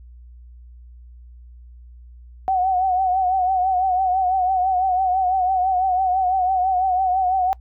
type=tone with vibrato; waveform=sine; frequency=746 Hz; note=F#5; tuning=14 cents sharp; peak=-16 dBFS; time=2.48-7.53 s; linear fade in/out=0 ms; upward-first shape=triangle; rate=6 Hz; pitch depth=71 cents each way; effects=noise-tail reverb RT60 0.1 s tail -24 dB re dry + added 60 Hz sine -40 dBFS peak until 7.6 s